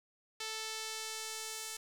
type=tone with band-pass filter sweep; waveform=sawtooth; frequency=440 Hz; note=A4; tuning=in tune; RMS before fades=-42 dBFS; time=0.4-1.77 s; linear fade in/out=5 ms; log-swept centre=4700 to 7800 Hz; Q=0.98; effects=10-bit